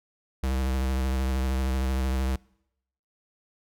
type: tone with vibrato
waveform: square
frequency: 65.41 Hz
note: C2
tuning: in tune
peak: -25 dBFS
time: 0.43-2.36 s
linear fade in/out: 5 ms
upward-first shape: sine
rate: 13 Hz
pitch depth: 38 cents each way
effects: noise-tail reverb RT60 0.8 s tail -25 dB re dry